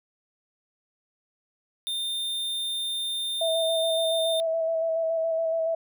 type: tone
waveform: square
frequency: 3620 Hz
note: A7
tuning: 48 cents sharp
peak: -28 dBFS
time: 1.87-4.4 s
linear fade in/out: 0 ms
type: tone with vibrato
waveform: sine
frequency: 653 Hz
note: E5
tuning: 17 cents flat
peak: -23 dBFS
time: 3.41-5.75 s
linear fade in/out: 5 ms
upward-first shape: square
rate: 7.1 Hz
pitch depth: 18 cents each way
effects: none